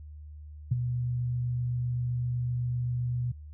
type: tone with ADSR envelope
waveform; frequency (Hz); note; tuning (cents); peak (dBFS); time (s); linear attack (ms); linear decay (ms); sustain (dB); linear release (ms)
sine; 122.8; B2; -9; -19; 0.71-3.32; 10; 19; -8; 9
effects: added 75 Hz sine -42 dBFS peak until 3.53 s